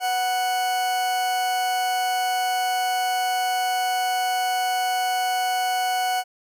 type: tone with amplitude modulation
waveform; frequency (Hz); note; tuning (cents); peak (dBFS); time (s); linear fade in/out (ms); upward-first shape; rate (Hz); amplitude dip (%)
40% pulse; 740; F#5; 0; -19; 0-6.24; 50; sine; 240; 25
effects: none